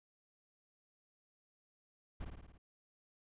brown noise with echo, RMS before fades -40 dBFS, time 2.2-2.25 s, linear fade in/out 10 ms, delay 55 ms, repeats 6, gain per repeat -3 dB, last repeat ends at 2.58 s, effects resampled to 8000 Hz

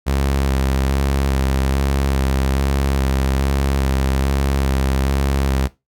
sawtooth tone with vibrato, 67.6 Hz, C#2, 43 cents flat, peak -12 dBFS, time 0.06-5.68 s, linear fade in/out 20 ms, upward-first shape square, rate 1.2 Hz, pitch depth 21 cents each way, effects noise-tail reverb RT60 0.2 s tail -17 dB re dry

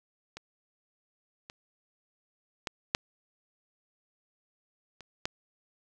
clicks, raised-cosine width 0.2 ms, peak -24 / -26 / -15 / -7 / -29 / -13 dBFS, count 6, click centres 0.37 / 1.499 / 2.672 / 2.949 / 5.007 / 5.255 s, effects none

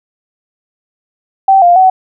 sine tone with pitch steps, 774 / 700 / 752 Hz, G5 / F5 / F#5, -22 / +4 / +28 cents, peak -3 dBFS, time 1.48-1.9 s, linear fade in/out 5 ms, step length 140 ms, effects none

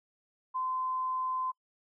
sine tone, 1030 Hz, C6, 28 cents flat, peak -30 dBFS, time 0.54-1.52 s, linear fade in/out 20 ms, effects noise-tail reverb RT60 0.1 s tail -26 dB re dry

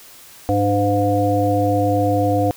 harmonic tone with a mistuned harmonic, 102 Hz, G#2, 31 cents flat, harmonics 1 / 3 / 5 / 7, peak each -20 / -20 / -20 / -20 dBFS, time 0.49-2.51 s, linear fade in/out 0 ms, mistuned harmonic 3, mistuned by -44 cents, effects white hiss -43 dBFS RMS until 2.56 s

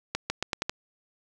accelerating click train, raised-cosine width 0.2 ms, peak -10 dBFS, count 6, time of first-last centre 0.15-0.695 s, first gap 150 ms, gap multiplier 0.84, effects none

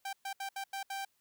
sawtooth tone bursts at uneven times, 784 Hz, G5, in tune, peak -33 dBFS, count 6, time 0.05-0.13 / 0.25-0.33 / 0.4-0.49 / 0.56-0.64 / 0.73-0.83 / 0.9-1.05 s, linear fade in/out 5 ms, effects white hiss -75 dBFS RMS until 1.2 s

